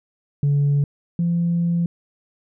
sine tone pair in turn, 143 / 170.89 Hz, D3 / F3, -46 / -37 cents, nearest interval minor third, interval 309 cents, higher second, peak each -13 / -16 dBFS, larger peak first, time 0.43-0.84 / 1.19-1.86 s, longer second, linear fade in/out 2 ms, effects tanh soft clip ceiling -13 dBFS

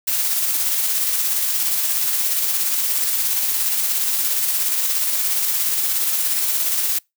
blue noise with tremolo, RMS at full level -19 dBFS, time 0.07-6.99 s, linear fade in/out 10 ms, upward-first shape square, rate 17 Hz, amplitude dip 25%, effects noise-tail reverb RT60 0.2 s tail -26 dB re dry

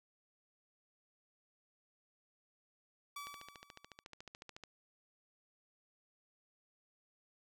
sawtooth tone with exponential decay, 1149 Hz, D6, 38 cents flat, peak -39 dBFS, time 3.16-4.04 s, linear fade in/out 5 ms, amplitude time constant 190 ms
click train, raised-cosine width 0.2 ms, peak -32 dBFS, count 20, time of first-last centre 3.27-4.637 s, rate 13.9 Hz
effects none

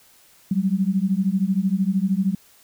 sine beating tone pair, 185.4 / 198.4 Hz, F#3 / G3, +4 / +21 cents, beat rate 13 Hz, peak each -21 dBFS, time 0.51-2.35 s, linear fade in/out 5 ms, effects white hiss -54 dBFS RMS until 2.63 s

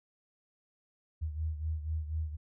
sine beating tone pair, 77.78 / 81.88 Hz, D#2 / E2, 0 / -11 cents, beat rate 4.1 Hz, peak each -33 / -39 dBFS, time 1.21-2.37 s, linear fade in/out 20 ms, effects none

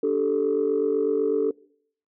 sine chord, D suspended fourth, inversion none, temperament equal with one note detuned, 291.8 / 392 / 440 Hz, D4 / G4 / A4, -11 / 0 / 0 cents, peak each -26 / -25 / -21 dBFS, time 0.03-1.51 s, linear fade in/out 5 ms, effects noise-tail reverb RT60 0.6 s tail -22 dB re dry + tanh soft clip ceiling -14 dBFS

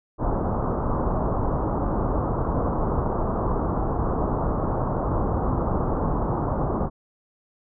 pink low-pass noise, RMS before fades -24 dBFS, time 0.18-6.9 s, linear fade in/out 50 ms, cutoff 1200 Hz, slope 48 dB/octave, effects none

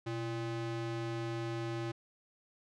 square ring-modulated tone, 231.3 Hz, A#3, 13 cents flat, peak -33 dBFS, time 0.06-1.92 s, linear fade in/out 10 ms, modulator 109 Hz, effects low-pass 5000 Hz 12 dB/octave

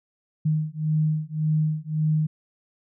sine beating tone pair, 154 / 155.8 Hz, D#3 / D#3, -17 / +3 cents, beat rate 1.8 Hz, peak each -24 / -24 dBFS, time 0.45-2.27 s, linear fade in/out 10 ms, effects none

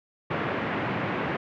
pink band-pass noise, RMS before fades -29 dBFS, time 0.3-1.37 s, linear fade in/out 10 ms, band 120 to 2400 Hz, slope 24 dB/octave, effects none

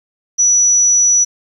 sine tone, 5900 Hz, F#8, 6 cents flat, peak -8 dBFS, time 0.38-1.25 s, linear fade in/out 20 ms, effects 8-bit

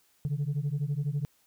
sine beating tone pair, 138.59 / 150.59 Hz, C#3 / D3, 0 / +44 cents, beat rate 12 Hz, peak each -29 dBFS, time 0.25-1.25 s, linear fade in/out 0 ms, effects tanh soft clip ceiling -24 dBFS + white hiss -67 dBFS RMS until 1.46 s

